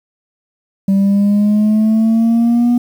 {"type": "exponential sweep", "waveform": "sine", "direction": "up", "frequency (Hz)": [194, 243.2], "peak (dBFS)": -6, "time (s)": [0.88, 2.78], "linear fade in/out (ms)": 5, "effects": ["tanh soft clip ceiling -8 dBFS", "7-bit"]}